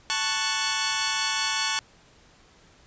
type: chord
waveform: 10% pulse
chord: F# minor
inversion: first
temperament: equal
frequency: 880 / 1108.7 / 1480 Hz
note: A5 / C#6 / F#6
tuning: 0 / 0 / 0 cents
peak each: -20 dBFS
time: 0.1-1.79 s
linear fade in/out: 0 ms
effects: pink hiss -56 dBFS RMS until 2.86 s + resampled to 16000 Hz